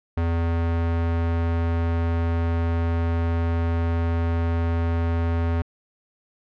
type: tone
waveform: square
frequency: 83.8 Hz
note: E2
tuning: 29 cents sharp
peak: -21 dBFS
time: 0.17-5.62 s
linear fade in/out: 5 ms
effects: low-pass 2000 Hz 12 dB/octave